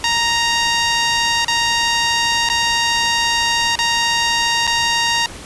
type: tone with dropouts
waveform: 10% pulse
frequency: 932.3 Hz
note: A#5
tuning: in tune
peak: -6 dBFS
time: 0.04-5.26 s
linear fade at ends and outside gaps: 1 ms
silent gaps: 1.447-1.481 / 2.489-2.499 / 3.755-3.789 / 4.669-4.675 s
effects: pink hiss -34 dBFS RMS until 5.45 s + resampled to 24000 Hz